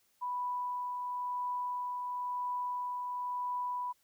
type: tone with tremolo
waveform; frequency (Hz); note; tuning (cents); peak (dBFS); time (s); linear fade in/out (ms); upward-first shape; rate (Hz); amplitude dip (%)
sine; 987.8; B5; 0; -32; 0.21-3.93; 20; triangle; 0.97; 30
effects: white hiss -72 dBFS RMS until 4.03 s